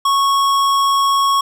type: tone with tanh clipping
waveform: sine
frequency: 1104 Hz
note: C#6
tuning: 7 cents flat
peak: -14 dBFS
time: 0.05-1.41 s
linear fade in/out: 5 ms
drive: 18 dB
effects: none